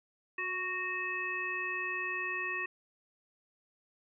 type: harmonic tone with a mistuned harmonic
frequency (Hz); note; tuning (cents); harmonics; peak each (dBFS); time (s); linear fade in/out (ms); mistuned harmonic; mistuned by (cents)
370; F#4; 0; 1 / 3 / 5 / 7; -44 / -41 / -36 / -37; 0.38-2.66; 5; 1; -25
effects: none